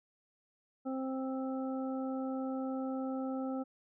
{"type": "harmonic tone", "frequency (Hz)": 263.3, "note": "C4", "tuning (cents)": 11, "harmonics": [1, 2, 3, 5], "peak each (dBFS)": [-35, -41, -45, -49], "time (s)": [0.85, 3.64], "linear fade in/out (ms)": 20, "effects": []}